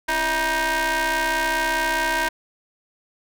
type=ring-modulated tone; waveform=sawtooth; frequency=306.9 Hz; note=D#4; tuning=24 cents flat; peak=-13 dBFS; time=0.08-2.29 s; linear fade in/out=10 ms; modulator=1260 Hz; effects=none